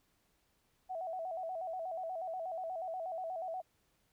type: tone with vibrato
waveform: sine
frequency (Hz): 698.5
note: F5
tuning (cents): 0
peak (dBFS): -37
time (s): 0.89-3.62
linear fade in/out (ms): 20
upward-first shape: square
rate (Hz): 8.3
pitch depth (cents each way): 110
effects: pink hiss -75 dBFS RMS until 4.12 s